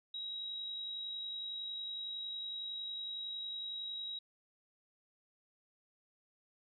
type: tone with amplitude modulation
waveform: sine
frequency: 3835 Hz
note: A#7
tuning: 48 cents sharp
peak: -38 dBFS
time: 0.14-4.19 s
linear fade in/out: 5 ms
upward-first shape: sine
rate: 50.9 Hz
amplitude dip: 30%
effects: none